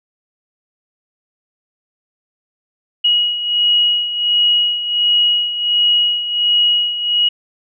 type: beating tone pair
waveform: sine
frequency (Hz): 2900 / 2901.4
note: F#7 / F#7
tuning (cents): -35 / -35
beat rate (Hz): 1.4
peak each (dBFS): -19 / -13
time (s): 3.04-7.29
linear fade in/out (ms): 10
effects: none